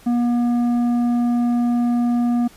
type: tone with tanh clipping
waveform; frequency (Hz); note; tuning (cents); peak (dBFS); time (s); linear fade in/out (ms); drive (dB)
sine; 240; B3; -49; -17; 0.06-2.48; 10; 8
effects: pink hiss -48 dBFS RMS until 2.56 s + resampled to 32000 Hz